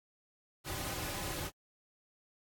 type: noise with comb filter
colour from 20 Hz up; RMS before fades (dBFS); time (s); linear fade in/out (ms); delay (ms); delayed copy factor
pink; -39; 0.64-1.51; 50; 4.4; -0.6
effects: AAC 64 kbps